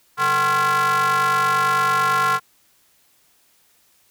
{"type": "ring-modulated tone", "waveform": "square", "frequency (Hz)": 155.56, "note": "D#3", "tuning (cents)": 0, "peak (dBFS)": -14, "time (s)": [0.17, 2.4], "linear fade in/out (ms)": 50, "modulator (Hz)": 1220, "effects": ["white hiss -59 dBFS RMS until 4.1 s"]}